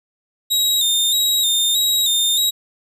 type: tone with vibrato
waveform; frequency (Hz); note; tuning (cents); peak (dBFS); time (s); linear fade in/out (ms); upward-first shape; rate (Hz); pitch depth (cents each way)
sawtooth; 3729; A#7; 0; -12; 0.5-2.51; 20; square; 1.6; 46
effects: none